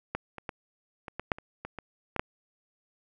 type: clicks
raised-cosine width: 0.5 ms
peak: -15 / -25 / -19 / -24 / -19 / -10 / -28 / -22 / -23 / -17 / -10 dBFS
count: 11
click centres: 0.15 / 0.383 / 0.492 / 1.082 / 1.196 / 1.318 / 1.385 / 1.65 / 1.787 / 2.163 / 2.195 s
effects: none